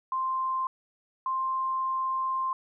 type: tone pair in turn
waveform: sine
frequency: 1046.5 / 1050.7 Hz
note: C6 / C6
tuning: 0 / +7 cents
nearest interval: unison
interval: 7 cents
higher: second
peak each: -26 dBFS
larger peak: neither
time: 0.12-0.67 / 1.26-2.53 s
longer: second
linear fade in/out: 2 ms
effects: none